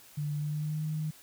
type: tone with pitch glide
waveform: sine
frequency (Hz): 147.7 to 154.69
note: D3 to D#3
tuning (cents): +10 to -10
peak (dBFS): -30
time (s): 0.17-1.11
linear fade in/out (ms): 10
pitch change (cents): +80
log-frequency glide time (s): 0.34-0.83
effects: white hiss -55 dBFS RMS until 1.22 s